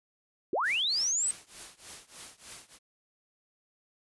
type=linear sweep; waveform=sine; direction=up; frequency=293.7 to 8372 Hz; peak=-26 dBFS; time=0.53-1.31 s; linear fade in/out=2 ms
type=noise with tremolo; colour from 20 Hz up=white; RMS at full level=-43 dBFS; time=0.63-2.79 s; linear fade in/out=50 ms; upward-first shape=triangle; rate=3.3 Hz; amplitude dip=95%
effects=resampled to 24000 Hz